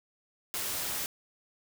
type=noise; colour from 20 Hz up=white; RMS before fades=-34 dBFS; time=0.54-1.06 s; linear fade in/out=0 ms; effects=none